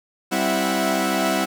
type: tone cluster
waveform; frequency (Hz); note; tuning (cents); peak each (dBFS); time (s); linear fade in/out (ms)
sawtooth; 195.9 / 262.5 / 329.3 / 656 / 735; G3 / C4 / E4 / E5 / F#5; -1 / +6 / -2 / -9 / -12; -22; 0.31-1.46; 20
effects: none